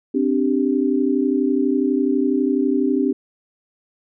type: chord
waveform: sine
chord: C suspended second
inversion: none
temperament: equal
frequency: 261.6 / 293.7 / 392 Hz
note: C4 / D4 / G4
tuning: 0 / 0 / 0 cents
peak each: -19 / -20 / -22 dBFS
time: 0.14-3.13 s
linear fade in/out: 10 ms
effects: none